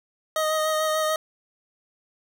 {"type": "tone with vibrato", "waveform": "25% pulse", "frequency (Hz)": 624, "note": "D#5", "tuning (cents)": 5, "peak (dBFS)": -18, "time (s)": [0.36, 1.16], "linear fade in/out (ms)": 2, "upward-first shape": "sine", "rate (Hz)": 6.8, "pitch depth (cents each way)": 17, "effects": []}